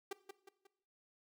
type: tone with echo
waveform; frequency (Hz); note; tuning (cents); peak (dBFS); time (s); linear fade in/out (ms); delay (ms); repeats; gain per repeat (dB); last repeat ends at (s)
sawtooth; 392; G4; 0; -35; 0.11-0.13; 5; 180; 3; -7; 0.67
effects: noise-tail reverb RT60 0.7 s tail -18 dB re dry